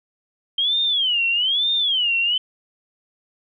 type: tone with vibrato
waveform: sine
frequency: 3150 Hz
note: G7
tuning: 8 cents sharp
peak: -17 dBFS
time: 0.58-2.38 s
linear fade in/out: 5 ms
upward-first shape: sine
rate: 1.1 Hz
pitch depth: 250 cents each way
effects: none